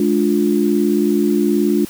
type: chord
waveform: sine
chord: D diminished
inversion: second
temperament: just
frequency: 211.4 / 293.7 / 352.4 Hz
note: Ab3 / D4 / F4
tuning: +31 / 0 / +16 cents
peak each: -17 dBFS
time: 0-1.85 s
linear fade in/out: 2 ms
effects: white hiss -37 dBFS RMS until 1.89 s